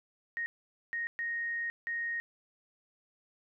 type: tone bursts at uneven times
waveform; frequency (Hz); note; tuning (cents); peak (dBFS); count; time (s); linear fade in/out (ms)
sine; 1864.7; A#6; 0; -32; 4; 0.37-0.46 / 0.93-1.07 / 1.19-1.7 / 1.87-2.2; 0
effects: none